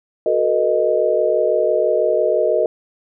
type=chord; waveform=sine; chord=B dominant seventh; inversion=second; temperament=equal with one note detuned; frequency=370 / 440 / 486 / 622.3 Hz; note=F#4 / A4 / B4 / D#5; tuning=0 / 0 / -28 / 0 cents; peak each=-22 / -20 / -20 / -17 dBFS; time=0.26-2.66 s; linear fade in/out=2 ms; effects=none

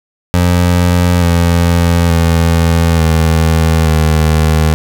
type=tone with pitch steps; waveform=25% pulse; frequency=88.2 / 85.64 / 83.15 / 80.74 / 78.4 Hz; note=F2 / F2 / E2 / E2 / D#2; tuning=+18 / -33 / +16 / -35 / +14 cents; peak=-4 dBFS; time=0.34-4.74 s; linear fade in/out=0 ms; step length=880 ms; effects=none

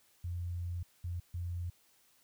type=tone bursts at uneven times; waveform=sine; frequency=87.31 Hz; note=F2; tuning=in tune; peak=-35 dBFS; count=3; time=0.24-0.83 / 1.04-1.2 / 1.34-1.7 s; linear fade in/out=5 ms; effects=white hiss -68 dBFS RMS until 2.23 s

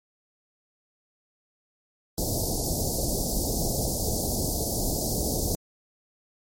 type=band-stop noise; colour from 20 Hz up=pink; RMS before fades=-27 dBFS; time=2.18-5.55 s; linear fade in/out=0 ms; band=760 to 4600 Hz; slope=48 dB/octave; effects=MP3 64 kbps

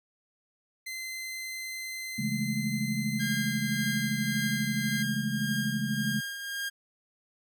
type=tone; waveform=sawtooth; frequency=2065 Hz; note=C7; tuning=23 cents flat; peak=-32 dBFS; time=0.86-5.03 s; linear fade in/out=10 ms
type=chord; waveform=sine; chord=A major seventh; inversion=first; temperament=equal with one note detuned; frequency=136.37 / 164.81 / 207.7 / 220 Hz; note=C#3 / E3 / G#3 / A3; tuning=-28 / 0 / 0 / 0 cents; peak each=-34 / -38 / -32 / -33 dBFS; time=2.18-6.21 s; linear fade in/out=10 ms
type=tone with tremolo; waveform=sawtooth; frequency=1615 Hz; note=G#6; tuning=49 cents flat; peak=-27 dBFS; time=3.19-6.7 s; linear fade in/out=20 ms; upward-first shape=triangle; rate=1.8 Hz; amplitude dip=55%
effects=none

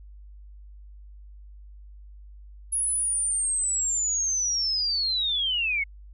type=linear sweep; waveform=sine; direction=down; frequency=10548 to 2152 Hz; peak=-23 dBFS; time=2.72-5.84 s; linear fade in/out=10 ms; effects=added 50 Hz sine -43 dBFS peak until 6.13 s

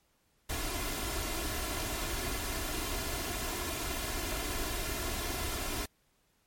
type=noise with comb filter; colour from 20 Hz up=pink; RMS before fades=-35 dBFS; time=0.49-5.86 s; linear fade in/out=10 ms; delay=2.9 ms; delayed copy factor=+0.6; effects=pink hiss -72 dBFS RMS until 6.46 s + MP3 64 kbps

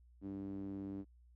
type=tone with band-pass filter; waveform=sawtooth; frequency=98 Hz; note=G2; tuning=in tune; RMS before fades=-44 dBFS; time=0.21-1.05 s; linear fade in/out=50 ms; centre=270 Hz; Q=4.5; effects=added 60 Hz sine -61 dBFS peak until 1.35 s

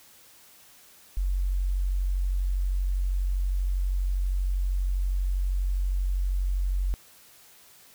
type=tone; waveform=sine; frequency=46.25 Hz; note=F#1; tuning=in tune; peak=-23 dBFS; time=1.17-6.94 s; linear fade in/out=0 ms; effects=white hiss -54 dBFS RMS until 7.94 s

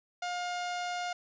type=tone; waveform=sawtooth; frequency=711 Hz; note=F5; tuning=31 cents sharp; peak=-29 dBFS; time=0.22-1.13 s; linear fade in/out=5 ms; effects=resampled to 16000 Hz + 10-bit

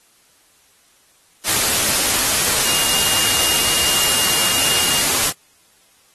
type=tone in noise; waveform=sine; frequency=2833 Hz; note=F7; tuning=24 cents sharp; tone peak=-24 dBFS; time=2.63-5.05 s; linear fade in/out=50 ms; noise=white; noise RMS=-17 dBFS; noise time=1.44-5.33 s; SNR=-10 dB; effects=white hiss -55 dBFS RMS until 6.14 s + AAC 32 kbps

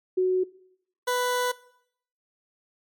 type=tone pair in turn; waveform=sine / 20% pulse; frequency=370 / 495.3 Hz; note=F#4 / B4; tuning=0 / +5 cents; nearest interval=perfect fourth; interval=505 cents; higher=second; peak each=-19 / -18 dBFS; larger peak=second; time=0.17-0.44 / 1.07-1.52 s; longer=second; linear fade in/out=10 ms; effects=noise-tail reverb RT60 0.7 s tail -20 dB re dry + MP3 96 kbps

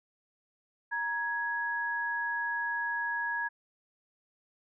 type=tone pair together; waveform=sine; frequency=940 / 1666.6 Hz; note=A#5 / G#6; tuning=+14 / +6 cents; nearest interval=minor seventh; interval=992 cents; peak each=-35 / -31 dBFS; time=0.91-3.49 s; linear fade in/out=20 ms; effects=none

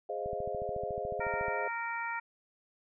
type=chord; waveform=sine; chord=F minor seventh; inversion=first; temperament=equal; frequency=415.3 / 523.3 / 622.3 / 698.5 Hz; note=Ab4 / C5 / Eb5 / F5; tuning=0 / 0 / 0 / 0 cents; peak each=-39 dBFS; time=0.09-1.68 s; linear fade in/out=5 ms
type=click train; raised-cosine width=5 ms; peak=-32 dBFS; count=18; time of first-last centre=0.26-1.483 s; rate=13.9 Hz
type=harmonic tone; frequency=464 Hz; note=A#4; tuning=8 cents flat; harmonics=2 / 3 / 4 / 5; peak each=-37 / -39 / -40 / -41 dBFS; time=1.2-2.2 s; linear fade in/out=10 ms
effects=none

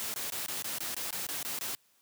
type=noise bursts; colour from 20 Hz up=white; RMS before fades=-36 dBFS; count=11; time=0-1.75 s; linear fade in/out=0 ms; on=140 ms; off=21 ms; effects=white hiss -68 dBFS RMS until 2.01 s + high-pass 100 Hz 12 dB/octave

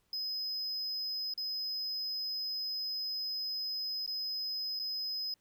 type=tone with dropouts; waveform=triangle; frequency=5060 Hz; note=D#8; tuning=28 cents sharp; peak=-33 dBFS; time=0.13-5.34 s; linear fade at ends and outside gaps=2 ms; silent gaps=1.338-1.377 / 4.063-4.076 / 4.792-4.797 s; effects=pink hiss -75 dBFS RMS until 5.4 s

